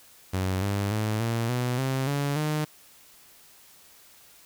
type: tone with pitch steps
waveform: sawtooth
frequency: 93.8 / 100.53 / 107.75 / 115.48 / 123.77 / 132.65 / 142.17 / 152.38 Hz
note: F#2 / G2 / A2 / A#2 / B2 / C3 / C#3 / D#3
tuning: +24 / +44 / -36 / -16 / +4 / +24 / +44 / -36 cents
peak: -21 dBFS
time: 0.33-2.65 s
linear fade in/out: 10 ms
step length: 290 ms
effects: white hiss -54 dBFS RMS until 4.45 s